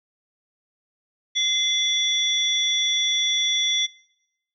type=tone cluster; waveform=sine; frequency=2069 / 3452 / 5770 Hz; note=C7 / A7 / F#8; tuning=-20 / -34 / -44 cents; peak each=-28 / -20 / -28 dBFS; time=1.35-3.87 s; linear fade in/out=20 ms; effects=noise-tail reverb RT60 0.9 s tail -23 dB re dry